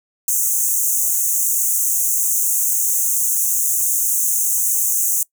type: high-pass noise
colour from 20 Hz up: pink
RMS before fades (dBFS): -18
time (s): 0.28-5.23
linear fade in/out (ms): 2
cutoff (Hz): 6200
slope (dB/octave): 96
effects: noise-tail reverb RT60 0.1 s tail -23 dB re dry